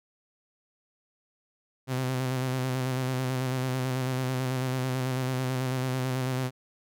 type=tone with vibrato; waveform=sawtooth; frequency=129.1 Hz; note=C3; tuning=23 cents flat; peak=-23 dBFS; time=1.87-6.51 s; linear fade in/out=50 ms; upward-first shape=square; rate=9.1 Hz; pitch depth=29 cents each way; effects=none